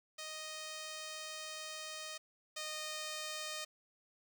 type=tone pair in turn; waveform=5% pulse; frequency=622.3 / 617.6 Hz; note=D#5 / D#5; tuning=0 / -13 cents; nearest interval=unison; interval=13 cents; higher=first; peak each=-32 / -29 dBFS; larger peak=second; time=0.18-2.18 / 2.56-3.65 s; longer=first; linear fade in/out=10 ms; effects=none